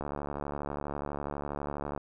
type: click train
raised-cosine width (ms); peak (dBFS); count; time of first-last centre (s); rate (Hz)
1; -21; 143; 0.01-1.977; 72.2
effects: none